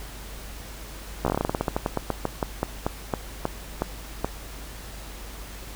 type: slowing click train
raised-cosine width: 1 ms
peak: -9 dBFS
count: 25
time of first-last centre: 1.25-4.246 s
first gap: 14 ms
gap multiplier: 1.16
effects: added 50 Hz sine -39 dBFS peak until 5.75 s + pink hiss -42 dBFS RMS until 5.75 s